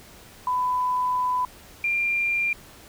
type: tone pair in turn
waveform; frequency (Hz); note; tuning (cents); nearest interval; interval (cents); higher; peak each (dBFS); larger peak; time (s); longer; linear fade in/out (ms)
sine; 1000 / 2387; B5 / D7; +21 / +28; octave + minor third; 1507; second; -21; neither; 0.47-1.45 / 1.84-2.53; first; 2
effects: pink hiss -48 dBFS RMS until 2.88 s